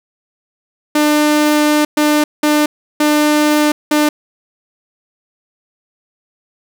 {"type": "tone bursts at uneven times", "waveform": "sawtooth", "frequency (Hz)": 299.7, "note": "D4", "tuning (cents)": 35, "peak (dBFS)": -6, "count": 5, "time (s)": [[0.95, 1.85], [1.97, 2.24], [2.43, 2.66], [3, 3.72], [3.91, 4.09]], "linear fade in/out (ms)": 5, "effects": []}